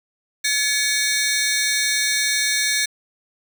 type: ring-modulated tone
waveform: 15% pulse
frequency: 1975 Hz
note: B6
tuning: in tune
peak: -9 dBFS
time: 0.44-2.86 s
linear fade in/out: 10 ms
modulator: 266 Hz
effects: 7-bit